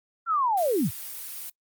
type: linear sweep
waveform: sine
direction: down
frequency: 1396.9 to 80.1 Hz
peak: -21 dBFS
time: 0.26-0.91 s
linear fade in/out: 50 ms
type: noise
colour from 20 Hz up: blue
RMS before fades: -37 dBFS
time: 0.57-1.5 s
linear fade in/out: 5 ms
effects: noise-tail reverb RT60 0.1 s tail -26 dB re dry + Opus 48 kbps